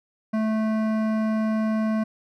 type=tone with hard clipping; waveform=sine; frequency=218.5 Hz; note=A3; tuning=12 cents flat; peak=-23 dBFS; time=0.33-2.04 s; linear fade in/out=10 ms; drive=14 dB; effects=none